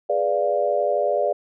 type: chord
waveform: sine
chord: G# diminished seventh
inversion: none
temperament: equal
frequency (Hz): 415.3 / 493.9 / 587.3 / 698.5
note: G#4 / B4 / D5 / F5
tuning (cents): 0 / 0 / 0 / 0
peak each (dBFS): -26 / -26 / -21 / -25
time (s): 0.09-1.33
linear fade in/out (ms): 10
effects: none